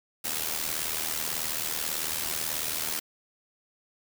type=noise with amplitude modulation; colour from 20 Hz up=white; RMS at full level=-28 dBFS; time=0.24-3 s; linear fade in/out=10 ms; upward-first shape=sine; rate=78.3 Hz; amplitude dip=70%; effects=none